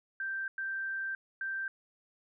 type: tone bursts at uneven times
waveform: sine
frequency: 1568 Hz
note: G6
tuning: in tune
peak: -33 dBFS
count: 3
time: 0.2-0.48 / 0.58-1.15 / 1.41-1.68 s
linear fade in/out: 2 ms
effects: none